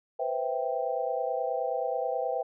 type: chord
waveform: sine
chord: C major seventh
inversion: third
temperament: equal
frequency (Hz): 493.9 / 523.3 / 659.3 / 784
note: B4 / C5 / E5 / G5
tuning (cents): 0 / 0 / 0 / 0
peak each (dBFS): -33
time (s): 0.19-2.43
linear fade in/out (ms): 10
effects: none